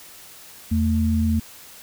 sine tone pair together, 82.9 / 223.1 Hz, E2 / A3, +10 / +24 cents, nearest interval octave + perfect fourth, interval 1714 cents, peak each -20 dBFS, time 0.71-1.4 s, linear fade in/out 10 ms, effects white hiss -44 dBFS RMS until 1.82 s

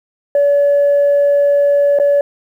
sine tone with dropouts, 571 Hz, D5, 49 cents flat, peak -7 dBFS, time 0.35-2.21 s, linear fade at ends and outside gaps 2 ms, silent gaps 1.988-1.998 s, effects tanh soft clip ceiling -6 dBFS + 8-bit

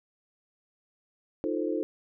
sine chord, F dominant seventh, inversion third, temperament equal, 311.1 / 349.2 / 440 / 523.3 Hz, Eb4 / F4 / A4 / C5, 0 / 0 / 0 / 0 cents, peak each -31 / -32 / -33 / -35 dBFS, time 1.44-1.83 s, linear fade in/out 0 ms, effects none

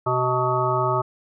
harmonic tone with a mistuned harmonic, 126.4 Hz, B2, 41 cents sharp, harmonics 1 / 3 / 5 / 7 / 9 / 10, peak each -26 / -26 / -26 / -26 / -26 / -26 dBFS, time 0.06-1.02 s, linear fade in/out 10 ms, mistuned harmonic 9, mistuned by -26 cents, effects none

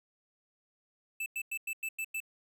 square tone bursts, 2637 Hz, E7, in tune, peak -34 dBFS, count 7, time 1.2-2.203 s, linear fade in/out 5 ms, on 61 ms, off 96 ms, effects none

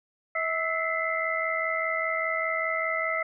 sine tone cluster, 645 / 1309 / 2003 / 2088 Hz, E5 / E6 / B6 / C7, -38 / -13 / +24 / -4 cents, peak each -31 dBFS, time 0.35-3.23 s, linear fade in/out 5 ms, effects none

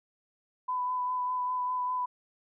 sine tone with vibrato, 1000 Hz, B5, 21 cents sharp, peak -28 dBFS, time 0.68-2.06 s, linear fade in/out 10 ms, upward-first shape sine, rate 5 Hz, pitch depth 15 cents each way, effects none

